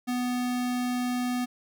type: tone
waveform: square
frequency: 247.6 Hz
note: B3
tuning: 5 cents sharp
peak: -27 dBFS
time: 0.07-1.46 s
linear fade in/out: 20 ms
effects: none